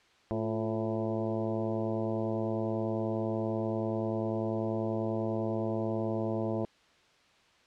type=harmonic tone with a mistuned harmonic; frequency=110.2 Hz; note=A2; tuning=3 cents sharp; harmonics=1 / 2 / 3 / 4 / 5 / 6 / 7 / 8 / 9; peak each=-36 / -35 / -35 / -39 / -38 / -38 / -48 / -47 / -48 dBFS; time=0.31-6.65 s; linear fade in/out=0 ms; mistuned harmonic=3; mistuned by=+54 cents; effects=white hiss -63 dBFS RMS until 7.66 s + low-pass 4000 Hz 12 dB/octave